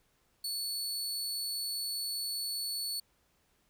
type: tone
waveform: sawtooth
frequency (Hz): 4435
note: C#8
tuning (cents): 0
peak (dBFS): -31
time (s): 0.44-3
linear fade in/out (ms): 5
effects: pink hiss -72 dBFS RMS until 3.69 s